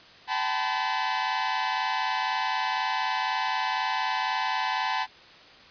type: tone cluster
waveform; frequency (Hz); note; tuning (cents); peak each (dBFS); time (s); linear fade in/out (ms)
sawtooth; 767 / 869 / 953 / 1013; G5 / A5 / A#5 / B5; -38 / -22 / +38 / +44; -28 / -25 / -31 / -27; 0.27-5.07; 50
effects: white hiss -50 dBFS RMS until 5.7 s + resampled to 11025 Hz